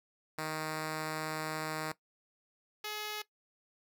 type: tone pair in turn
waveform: 5% pulse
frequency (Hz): 156.4 / 423.1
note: D#3 / G#4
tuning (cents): +9 / +32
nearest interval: octave + perfect fourth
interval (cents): 1723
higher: second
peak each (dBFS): -24 / -26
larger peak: first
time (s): 0.38-1.92 / 2.84-3.22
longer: first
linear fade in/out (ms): 5
effects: noise-tail reverb RT60 0.1 s tail -17 dB re dry